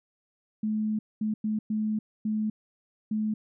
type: tone bursts at uneven times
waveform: sine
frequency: 215.1 Hz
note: A3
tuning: 39 cents flat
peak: -25 dBFS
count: 6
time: 0.63-0.99 / 1.21-1.34 / 1.44-1.59 / 1.7-1.99 / 2.25-2.5 / 3.11-3.34 s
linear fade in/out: 5 ms
effects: none